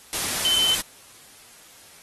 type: tone in noise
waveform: sine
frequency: 3063 Hz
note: G7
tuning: 41 cents flat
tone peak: -18 dBFS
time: 0.45-0.75 s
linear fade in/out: 0 ms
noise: white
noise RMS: -26 dBFS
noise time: 0.13-0.81 s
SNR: +5 dB
effects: white hiss -49 dBFS RMS until 2.02 s + AAC 32 kbps